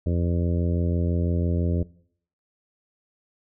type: harmonic tone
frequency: 86 Hz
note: F2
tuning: 26 cents flat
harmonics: 1 / 2 / 3 / 4 / 5 / 6 / 7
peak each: -22 / -28 / -32 / -34 / -36 / -38 / -39 dBFS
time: 0.06-1.83 s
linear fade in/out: 5 ms
effects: noise-tail reverb RT60 0.6 s tail -20 dB re dry